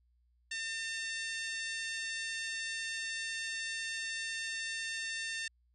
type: harmonic tone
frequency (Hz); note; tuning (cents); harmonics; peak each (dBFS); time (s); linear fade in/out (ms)
902; A5; +43; 2 / 3 / 4 / 5 / 6 / 7 / 8 / 9 / 10; -39 / -43 / -45 / -47 / -49 / -50 / -51 / -52 / -53; 0.51-5.48; 5
effects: added 60 Hz sine -68 dBFS peak until 5.74 s